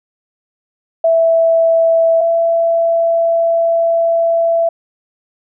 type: tone pair in turn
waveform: sine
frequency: 659.3 / 668.1 Hz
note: E5 / E5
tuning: 0 / +23 cents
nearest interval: unison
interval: 23 cents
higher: second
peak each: -8 / -10 dBFS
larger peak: first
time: 1.04-2.21 / 2.21-4.69 s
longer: second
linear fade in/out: 5 ms
effects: none